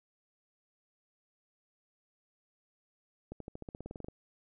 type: accelerating click train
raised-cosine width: 2 ms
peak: -29 dBFS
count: 14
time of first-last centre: 3.32-4.084 s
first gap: 83 ms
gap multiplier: 0.94
effects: none